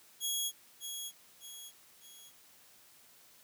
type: tone with echo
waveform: 15% pulse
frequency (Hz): 3322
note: G#7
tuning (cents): 0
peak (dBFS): -25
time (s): 0.2-0.52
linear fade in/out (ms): 50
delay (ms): 600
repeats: 3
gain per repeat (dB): -7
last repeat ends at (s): 2.32
effects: white hiss -61 dBFS RMS until 3.43 s + high-pass 80 Hz 12 dB/octave